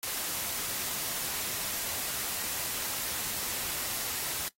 white noise, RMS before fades -34 dBFS, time 0.03-4.48 s, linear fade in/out 0 ms, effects noise-tail reverb RT60 0.1 s tail -17 dB re dry + AAC 48 kbps

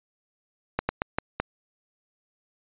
slowing click train, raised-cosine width 0.5 ms, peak -9 dBFS, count 5, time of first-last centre 0.79-1.4 s, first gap 100 ms, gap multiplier 1.29, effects resampled to 8000 Hz

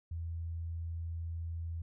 sine tone, 83.2 Hz, E2, 17 cents sharp, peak -36 dBFS, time 0.11-1.82 s, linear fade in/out 5 ms, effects none

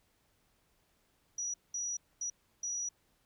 sine tone bursts at uneven times, 5830 Hz, F#8, 26 cents flat, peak -34 dBFS, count 4, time 1.38-1.54 / 1.74-1.97 / 2.21-2.3 / 2.63-2.89 s, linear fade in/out 5 ms, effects pink hiss -73 dBFS RMS until 3.25 s

